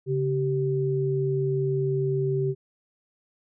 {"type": "tone pair together", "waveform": "sine", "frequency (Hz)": [138.79, 386.7], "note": ["C#3", "G4"], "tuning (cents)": [2, -24], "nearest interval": "octave + tritone", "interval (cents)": 1774, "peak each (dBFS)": -25, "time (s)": [0.06, 2.55], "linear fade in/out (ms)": 50, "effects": []}